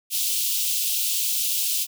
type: high-pass noise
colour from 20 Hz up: white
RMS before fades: -24 dBFS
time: 0.1-1.87 s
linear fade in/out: 50 ms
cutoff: 2700 Hz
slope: 48 dB/octave
effects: none